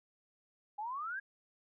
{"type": "exponential sweep", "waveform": "sine", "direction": "up", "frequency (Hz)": [809, 1661.2], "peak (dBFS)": -37, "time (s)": [0.78, 1.2], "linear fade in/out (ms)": 10, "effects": []}